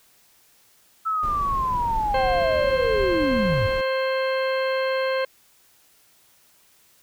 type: linear sweep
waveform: sine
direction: down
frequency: 1322 to 86 Hz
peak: -21 dBFS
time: 1.05-3.68 s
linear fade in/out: 20 ms
type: noise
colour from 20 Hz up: brown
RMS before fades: -32 dBFS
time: 1.23-3.81 s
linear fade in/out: 2 ms
type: harmonic tone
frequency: 527 Hz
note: C5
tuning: 12 cents sharp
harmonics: 1 / 2 / 3 / 4 / 5 / 6 / 8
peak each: -22 / -30 / -31 / -34 / -37 / -38 / -39 dBFS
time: 2.14-5.25 s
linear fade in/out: 5 ms
effects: white hiss -58 dBFS RMS until 7.02 s